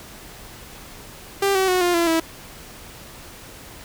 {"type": "tone with pitch steps", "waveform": "sawtooth", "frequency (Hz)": [395.2, 380.4, 366.2, 352.5, 339.3, 326.6], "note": ["G4", "F#4", "F#4", "F4", "F4", "E4"], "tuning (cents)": [14, 48, -18, 16, -50, -16], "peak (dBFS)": -13, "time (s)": [1.42, 2.2], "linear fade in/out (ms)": 5, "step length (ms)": 130, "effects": ["pink hiss -41 dBFS RMS until 3.84 s"]}